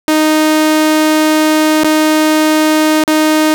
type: tone with dropouts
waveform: sawtooth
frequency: 310 Hz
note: D#4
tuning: 6 cents flat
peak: -4 dBFS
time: 0.08-3.54 s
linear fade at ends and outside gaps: 0 ms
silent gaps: 1.835-1.845 / 3.038-3.078 s
effects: none